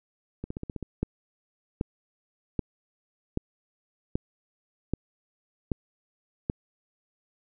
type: two click trains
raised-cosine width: 3 ms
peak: -13 / -21 dBFS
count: 8 / 7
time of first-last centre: 1.03-6.499 / 0.44-0.827 s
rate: 1.28 / 15.5 Hz
effects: none

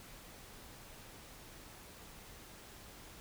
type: silence
effects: pink hiss -54 dBFS RMS until 3.2 s

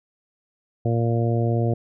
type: harmonic tone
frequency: 116.54 Hz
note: A#2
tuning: in tune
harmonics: 1 / 2 / 3 / 4 / 5 / 6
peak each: -20 / -28 / -28 / -29 / -31 / -32 dBFS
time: 0.85-1.74 s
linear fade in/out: 5 ms
effects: none

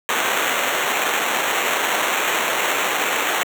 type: noise with sample-and-hold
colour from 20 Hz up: violet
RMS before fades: -20 dBFS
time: 0.09-3.43 s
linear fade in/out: 0 ms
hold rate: 4900 Hz
effects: high-pass 400 Hz 12 dB/octave

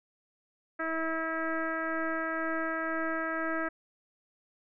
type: tone with frequency modulation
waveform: sine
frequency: 971 Hz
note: B5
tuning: 30 cents flat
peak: -29 dBFS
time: 0.79-3.69 s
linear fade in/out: 10 ms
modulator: 324 Hz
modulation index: 2.7
effects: none

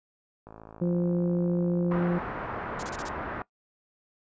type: click train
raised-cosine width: 1 ms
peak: -31 dBFS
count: 82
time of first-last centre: 0.47-1.956 s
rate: 54.5 Hz
type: harmonic tone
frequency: 174.61 Hz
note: F3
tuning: in tune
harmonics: 1 / 2 / 3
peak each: -24 / -30 / -34 dBFS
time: 0.81-2.19 s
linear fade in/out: 10 ms
type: low-pass noise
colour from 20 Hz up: white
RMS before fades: -35 dBFS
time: 1.91-3.42 s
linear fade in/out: 2 ms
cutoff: 1500 Hz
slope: 24 dB/octave
type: noise bursts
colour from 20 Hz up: blue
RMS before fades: -35 dBFS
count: 5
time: 2.79-3.09 s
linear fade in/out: 5 ms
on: 40 ms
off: 25 ms
effects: noise-tail reverb RT60 0.1 s tail -20 dB re dry + resampled to 16000 Hz

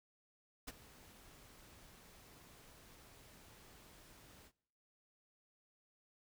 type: noise with ADSR envelope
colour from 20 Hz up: pink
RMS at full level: -44 dBFS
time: 0.67-4.52 s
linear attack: 13 ms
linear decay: 29 ms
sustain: -17 dB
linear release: 65 ms
effects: noise-tail reverb RT60 0.8 s tail -24 dB re dry

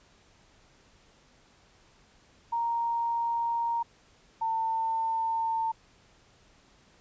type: tone pair in turn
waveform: sine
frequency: 932.3 / 899.8 Hz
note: A#5 / A5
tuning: 0 / +39 cents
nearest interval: minor second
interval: 61 cents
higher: first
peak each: -26 dBFS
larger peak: neither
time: 2.52-3.83 / 4.41-5.72 s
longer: neither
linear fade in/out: 10 ms
effects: pink hiss -61 dBFS RMS until 7 s + resampled to 16000 Hz

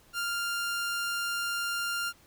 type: tone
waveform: sawtooth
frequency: 1396.9 Hz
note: F6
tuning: in tune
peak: -26 dBFS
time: 0.13-2.13 s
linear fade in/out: 50 ms
effects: pink hiss -60 dBFS RMS until 2.26 s

